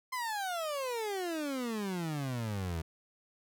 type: exponential sweep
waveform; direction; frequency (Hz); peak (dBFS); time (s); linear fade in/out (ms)
30% pulse; down; 1046.5 to 78.4; -31; 0.12-2.82; 10
effects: none